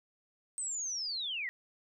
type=linear sweep; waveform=sine; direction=down; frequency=8330 to 1866 Hz; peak=-34 dBFS; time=0.58-1.49 s; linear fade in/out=0 ms; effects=none